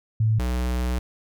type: tone pair in turn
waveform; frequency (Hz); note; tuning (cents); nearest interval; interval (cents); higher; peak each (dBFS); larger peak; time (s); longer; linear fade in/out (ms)
sine / square; 110 / 61.74; A2 / B1; 0 / 0; minor seventh; 1000; first; -17 / -23; first; 0.2-0.39 / 0.39-0.99; second; 5
effects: none